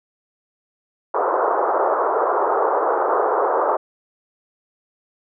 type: band-pass noise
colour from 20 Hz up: pink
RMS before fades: -19 dBFS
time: 1.14-3.77 s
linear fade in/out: 10 ms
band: 390 to 1300 Hz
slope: 48 dB/octave
effects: none